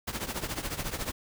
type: noise with tremolo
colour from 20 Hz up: pink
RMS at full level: -31 dBFS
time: 0.07-1.12 s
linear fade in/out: 10 ms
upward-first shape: triangle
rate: 14 Hz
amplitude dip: 85%
effects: none